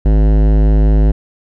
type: tone with hard clipping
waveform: sine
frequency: 52.5 Hz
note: G#1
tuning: 19 cents sharp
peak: -9 dBFS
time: 0.05-1.12 s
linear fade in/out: 10 ms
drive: 17 dB
effects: none